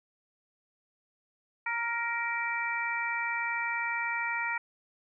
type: harmonic tone with a mistuned harmonic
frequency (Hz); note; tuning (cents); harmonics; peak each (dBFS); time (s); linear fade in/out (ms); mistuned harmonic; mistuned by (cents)
466.2; A#4; 0; 2 / 3 / 4 / 5; -35 / -36 / -34 / -34; 1.66-4.58; 5; 4; +17
effects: none